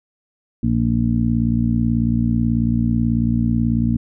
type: harmonic tone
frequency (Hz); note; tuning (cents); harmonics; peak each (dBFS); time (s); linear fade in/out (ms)
58.27; A#1; 0; 1 / 2 / 3 / 4 / 5; -24 / -20 / -25 / -18 / -27; 0.63-3.97; 5
effects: none